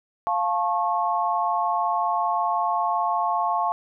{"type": "chord", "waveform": "sine", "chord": "F augmented", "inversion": "none", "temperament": "just", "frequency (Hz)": [698.5, 873.1, 1091.3], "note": ["F5", "A5", "C#6"], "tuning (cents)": [0, -14, -27], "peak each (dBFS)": -25, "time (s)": [0.27, 3.72], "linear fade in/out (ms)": 0, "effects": []}